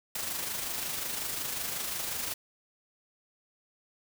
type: noise with amplitude modulation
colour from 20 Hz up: white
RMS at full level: -33 dBFS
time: 0.15-2.34 s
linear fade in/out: 5 ms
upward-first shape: sine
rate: 25.5 Hz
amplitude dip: 40%
effects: none